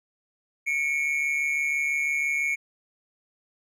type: tone pair together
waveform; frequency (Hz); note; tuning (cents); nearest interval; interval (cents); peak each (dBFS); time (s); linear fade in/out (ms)
triangle; 2203 / 2349; C#7 / D7; -11 / 0; minor second; 111; -23 / -27; 0.66-2.56; 20
effects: none